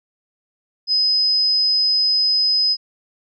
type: tone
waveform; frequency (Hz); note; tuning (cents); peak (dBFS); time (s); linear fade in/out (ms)
sine; 5040; D#8; +21; -14; 0.87-2.77; 50
effects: none